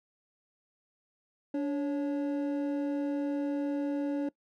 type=tone pair together; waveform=triangle; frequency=288.6 / 554.4 Hz; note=D4 / C#5; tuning=-30 / 0 cents; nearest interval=major seventh; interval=1130 cents; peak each=-27 / -35 dBFS; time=1.54-4.29 s; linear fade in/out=5 ms; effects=noise-tail reverb RT60 0.1 s tail -21 dB re dry